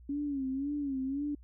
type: tone with vibrato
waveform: sine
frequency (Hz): 277.2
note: C#4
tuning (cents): 0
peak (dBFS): -31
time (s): 0.09-1.35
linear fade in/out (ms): 5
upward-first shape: sine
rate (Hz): 1.9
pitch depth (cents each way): 98
effects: added 60 Hz sine -51 dBFS peak until 1.43 s